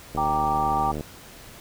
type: click train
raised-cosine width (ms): 2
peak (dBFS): -18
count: 66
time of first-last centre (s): 0.15-1.009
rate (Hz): 75.7
type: chord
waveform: sine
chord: G minor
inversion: none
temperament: equal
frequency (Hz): 784 / 932.3 / 1174.7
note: G5 / Bb5 / D6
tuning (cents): 0 / 0 / 0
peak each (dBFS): -23 / -28 / -27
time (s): 0.17-0.92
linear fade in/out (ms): 10
effects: pink hiss -45 dBFS RMS until 1.6 s